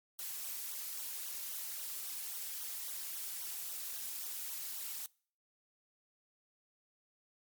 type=noise with flanger; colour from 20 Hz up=blue; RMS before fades=-42 dBFS; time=0.19-5.06 s; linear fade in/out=0 ms; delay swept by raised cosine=0.4 to 4.3 ms; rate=3.7 Hz; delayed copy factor=-0.85; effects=noise-tail reverb RT60 0.5 s tail -25 dB re dry + MP3 96 kbps